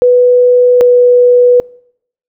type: tone pair in turn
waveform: sine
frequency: 493.9 / 491.2 Hz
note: B4 / B4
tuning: 0 / -9 cents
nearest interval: unison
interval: 9 cents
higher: first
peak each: -3 dBFS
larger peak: neither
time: 0.02-0.81 / 0.81-1.6 s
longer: neither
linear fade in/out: 0 ms
effects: noise-tail reverb RT60 0.7 s tail -26 dB re dry